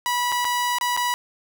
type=tone with dropouts; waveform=sawtooth; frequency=977 Hz; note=B5; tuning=19 cents flat; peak=-17 dBFS; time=0.06-1.14 s; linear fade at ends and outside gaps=0 ms; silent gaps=0.319-0.323 / 0.446-0.451 / 0.785-0.811 / 0.966-0.974 s; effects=none